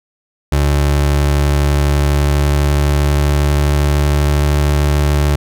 30% pulse tone with pitch glide, 72 to 73.17 Hz, D2 to D2, -34 to -6 cents, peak -8 dBFS, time 0.52-5.36 s, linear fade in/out 5 ms, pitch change +28 cents, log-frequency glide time 2.03-4.71 s, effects none

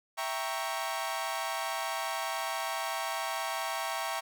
sawtooth chord, E diminished seventh, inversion none, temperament equal, 659.3 / 784 / 932.3 / 1108.7 Hz, E5 / G5 / Bb5 / Db6, 0 / 0 / 0 / 0 cents, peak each -34 dBFS, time 0.17-4.21 s, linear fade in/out 20 ms, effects none

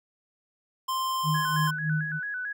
square tone, 1046.5 Hz, C6, in tune, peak -27 dBFS, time 0.88-1.71 s, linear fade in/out 10 ms
sine tone with tremolo, 155.6 Hz, D#3, in tune, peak -23 dBFS, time 1.23-2.2 s, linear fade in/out 50 ms, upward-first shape sine, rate 3.2 Hz, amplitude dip 80%
sine tone with vibrato, 1579 Hz, G6, 12 cents sharp, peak -30 dBFS, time 1.34-2.53 s, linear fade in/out 10 ms, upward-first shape square, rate 4.5 Hz, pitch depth 94 cents each way
effects none

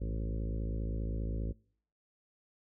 harmonic tone with a mistuned harmonic, 55 Hz, A1, in tune, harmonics 1 / 2 / 3 / 4 / 5 / 6 / 7 / 8 / 9 / 10, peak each -34 / -40 / -44 / -46 / -48 / -50 / -51 / -52 / -53 / -54 dBFS, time 0-1.53 s, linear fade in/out 20 ms, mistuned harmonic 2, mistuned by -79 cents, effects noise-tail reverb RT60 0.6 s tail -26 dB re dry

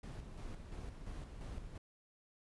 brown noise with tremolo, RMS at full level -45 dBFS, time 0.03-1.78 s, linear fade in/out 5 ms, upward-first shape square, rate 2.9 Hz, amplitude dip 45%, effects resampled to 24000 Hz

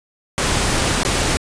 pink noise with dropouts, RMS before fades -18 dBFS, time 0.38-1.37 s, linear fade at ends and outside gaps 0 ms, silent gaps 1.033-1.05 s, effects resampled to 22050 Hz

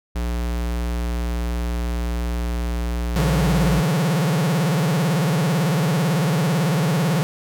square tone, 59.3 Hz, A#1, 30 cents sharp, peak -22 dBFS, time 0.15-3.81 s, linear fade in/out 10 ms
45% pulse tone with vibrato, 160 Hz, D#3, 49 cents sharp, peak -17 dBFS, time 3.16-7.23 s, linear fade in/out 0 ms, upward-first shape sine, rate 18 Hz, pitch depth 260 cents each way
effects none

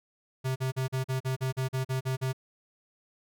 square tone bursts, 130.81 Hz, C3, in tune, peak -28 dBFS, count 12, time 0.44-2.331 s, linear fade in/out 20 ms, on 120 ms, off 41 ms, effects none

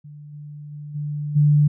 sine tone with level steps, 147.7 Hz, D3, 10 cents sharp, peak -37 / -34 / -32 / -24 / -12 dBFS, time 0.04-1.68 s, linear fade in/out 10 ms, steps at 0.32 / 0.71 / 0.94 / 1.35 s, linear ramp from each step 20 ms, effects none

